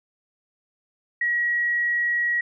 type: tone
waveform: sine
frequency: 1910 Hz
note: A#6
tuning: 42 cents sharp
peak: -20 dBFS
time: 1.21-2.41 s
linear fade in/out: 5 ms
effects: none